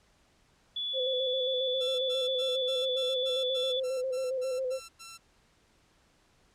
sine tone with pitch glide, 3432 to 3460 Hz, A7 to A7, -44 to -30 cents, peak -31 dBFS, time 0.76-3.8 s, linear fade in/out 5 ms, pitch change +14 cents, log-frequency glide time 0.94-1.71 s
sine tone with vibrato, 516 Hz, C5, 24 cents flat, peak -29 dBFS, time 0.93-4.8 s, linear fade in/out 50 ms, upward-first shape square, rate 7.4 Hz, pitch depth 37 cents each way
5% pulse tone bursts, 1347 Hz, E6, 37 cents sharp, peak -31 dBFS, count 12, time 1.8-5.18 s, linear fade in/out 20 ms, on 190 ms, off 100 ms
effects pink hiss -66 dBFS RMS until 6.54 s + low-pass 8000 Hz 12 dB/octave

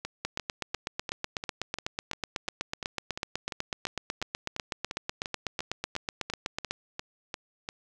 two click trains, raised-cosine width 0.2 ms, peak -13 / -17 dBFS, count 53 / 23, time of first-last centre 0.25-6.71 / 0.05-7.689 s, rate 8.05 / 2.88 Hz, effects none

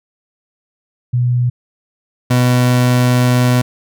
sine / 30% pulse tone pair in turn, 122.9 / 124.33 Hz, B2 / B2, -8 / +12 cents, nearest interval unison, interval 20 cents, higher second, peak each -11 / -7 dBFS, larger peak second, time 1.13-1.5 / 2.3-3.62 s, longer second, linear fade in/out 10 ms, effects none

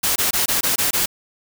white noise bursts, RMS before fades -19 dBFS, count 7, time 0.03-1.06 s, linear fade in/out 10 ms, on 130 ms, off 20 ms, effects none

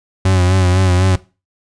40% pulse tone with vibrato, 92.2 Hz, F#2, 6 cents flat, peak -9 dBFS, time 0.25-1.16 s, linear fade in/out 5 ms, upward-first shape sine, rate 4 Hz, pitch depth 51 cents each way, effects noise-tail reverb RT60 0.3 s tail -19 dB re dry + resampled to 22050 Hz

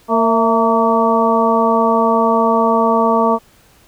harmonic tone with a mistuned harmonic, 228.8 Hz, A#3, 32 cents flat, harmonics 1 / 2 / 3 / 4 / 5, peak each -17 / -17 / -17 / -17 / -17 dBFS, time 0.08-3.39 s, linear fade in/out 50 ms, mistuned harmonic 3, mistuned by -53 cents, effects pink hiss -50 dBFS RMS until 3.87 s

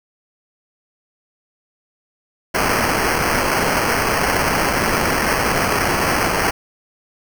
white noise with sample-and-hold, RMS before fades -18 dBFS, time 2.54-6.51 s, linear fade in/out 10 ms, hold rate 3675 Hz, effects none

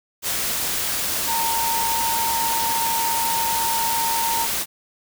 sine tone in noise, 917 Hz, A#5, 29 cents flat, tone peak -22 dBFS, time 1.26-4.48 s, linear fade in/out 50 ms, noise white, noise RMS -24 dBFS, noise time 0.22-4.66 s, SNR -1 dB, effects none

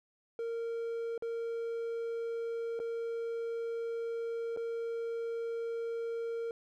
triangle tone with dropouts, 461.9 Hz, A#4, 16 cents flat, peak -32 dBFS, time 0.39-6.51 s, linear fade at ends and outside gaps 1 ms, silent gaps 1.178-1.223 / 2.792-2.8 / 4.564-4.572 s, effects none

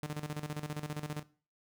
sawtooth tone with tremolo, 150 Hz, D3, 37 cents sharp, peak -31 dBFS, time 0.03-1.23 s, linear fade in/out 0 ms, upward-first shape square, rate 15 Hz, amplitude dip 75%, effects noise-tail reverb RT60 0.4 s tail -18 dB re dry

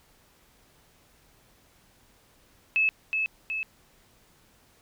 sine tone with echo, 2600 Hz, E7, 24 cents flat, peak -20 dBFS, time 2.76-2.89 s, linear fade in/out 0 ms, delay 370 ms, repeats 2, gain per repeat -4 dB, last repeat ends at 3.63 s, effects pink hiss -61 dBFS RMS until 4.81 s

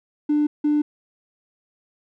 triangle tone pair in turn, 297.2 / 297.2 Hz, D4 / D4, +21 / +21 cents, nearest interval unison, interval 0 cents, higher neither, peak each -13 dBFS, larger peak neither, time 0.29-0.47 / 0.64-0.82 s, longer neither, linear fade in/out 10 ms, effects tanh soft clip ceiling -13 dBFS

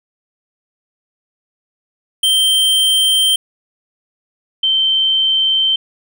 square / sine tone pair in turn, 3136 / 3111 Hz, G7 / G7, 0 / -14 cents, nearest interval unison, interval 14 cents, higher first, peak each -11 dBFS, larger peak neither, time 2.23-3.36 / 4.63-5.76 s, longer neither, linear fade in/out 5 ms, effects none

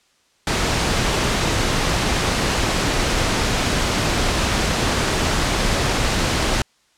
pink noise, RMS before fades -19 dBFS, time 0.47-6.62 s, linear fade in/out 2 ms, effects white hiss -60 dBFS RMS until 6.97 s + low-pass 7000 Hz 12 dB/octave

